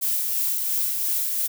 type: noise with tremolo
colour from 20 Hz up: violet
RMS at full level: -23 dBFS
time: 0.01-1.48 s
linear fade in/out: 20 ms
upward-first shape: sine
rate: 2.9 Hz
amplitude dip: 30%
effects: none